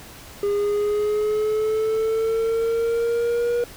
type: linear sweep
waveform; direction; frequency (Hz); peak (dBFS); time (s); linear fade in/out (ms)
triangle; up; 405.2 to 480; -17; 0.43-3.64; 2
effects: pink hiss -42 dBFS RMS until 3.76 s